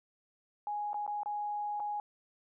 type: tone with dropouts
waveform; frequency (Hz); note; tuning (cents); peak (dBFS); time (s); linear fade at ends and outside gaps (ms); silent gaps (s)
sine; 830.6; G#5; 0; -33; 0.67-2; 1; 0.932-0.943 / 1.065-1.077 / 1.233-1.259 / 1.798-1.802
effects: none